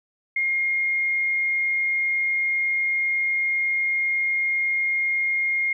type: tone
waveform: sine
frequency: 2134 Hz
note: C7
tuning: 34 cents sharp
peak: -20 dBFS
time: 0.36-5.73 s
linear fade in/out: 5 ms
effects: none